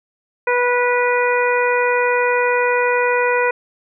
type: harmonic tone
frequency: 489.8 Hz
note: B4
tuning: 14 cents flat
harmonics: 1 / 2 / 3 / 4 / 5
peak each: -17 / -20 / -22 / -23 / -24 dBFS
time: 0.47-3.51 s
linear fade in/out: 5 ms
effects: none